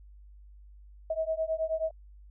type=beating tone pair; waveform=sine; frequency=636 / 645.4 Hz; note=D#5 / E5; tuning=+38 / -37 cents; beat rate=9.4 Hz; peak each=-31 dBFS; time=1.1-1.91 s; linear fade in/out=5 ms; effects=added 50 Hz sine -49 dBFS peak until 2.3 s